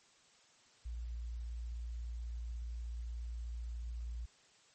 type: tone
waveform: sine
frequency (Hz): 58.27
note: A#1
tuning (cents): 0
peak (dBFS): -39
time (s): 0.85-4.26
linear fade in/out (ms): 10
effects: white hiss -66 dBFS RMS until 4.74 s + MP3 32 kbps